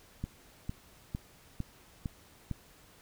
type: click train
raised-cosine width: 5 ms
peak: -22 dBFS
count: 6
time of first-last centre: 0.24-2.513 s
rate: 2.2 Hz
effects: pink hiss -59 dBFS RMS until 3.01 s